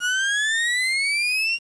35% pulse exponential sweep, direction up, 1434 to 2794 Hz, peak -18 dBFS, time 0-1.59 s, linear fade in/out 50 ms, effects resampled to 22050 Hz + 8-bit

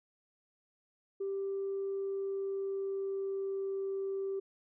sine tone with pitch glide, 392 to 389.5 Hz, G4 to G4, 0 to -11 cents, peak -32 dBFS, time 1.2-4.4 s, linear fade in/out 10 ms, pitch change -11 cents, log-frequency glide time 1.9-3.83 s, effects tanh soft clip ceiling -29 dBFS

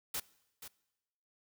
white noise with echo, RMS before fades -37 dBFS, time 0.14-0.2 s, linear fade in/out 5 ms, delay 480 ms, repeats 1, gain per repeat -11 dB, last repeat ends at 0.68 s, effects noise-tail reverb RT60 1.0 s tail -22 dB re dry

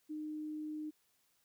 sine tone, 305.9 Hz, D#4, 29 cents flat, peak -39 dBFS, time 0.09-0.91 s, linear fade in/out 20 ms, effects white hiss -75 dBFS RMS until 1.44 s

